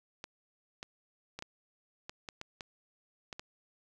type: clicks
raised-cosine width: 0.2 ms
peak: -24 dBFS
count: 10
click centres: 0.241 / 0.829 / 1.39 / 1.424 / 2.095 / 2.288 / 2.414 / 2.608 / 3.328 / 3.395 s
effects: none